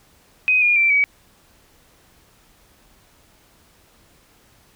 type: tone with pitch steps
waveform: sine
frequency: 2510 / 2427 / 2347 / 2270 Hz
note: D#7 / D#7 / D7 / C#7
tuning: +15 / -44 / -2 / +41 cents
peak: -13 dBFS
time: 0.48-1.04 s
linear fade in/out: 0 ms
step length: 140 ms
effects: pink hiss -55 dBFS RMS until 4.75 s